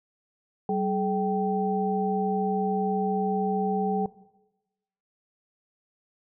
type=tone cluster; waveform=sine; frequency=192.5 / 425.5 / 777 Hz; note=G3 / G#4 / G5; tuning=-31 / +42 / -16 cents; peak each=-28 dBFS; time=0.69-4.06 s; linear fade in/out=2 ms; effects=noise-tail reverb RT60 1.0 s tail -18 dB re dry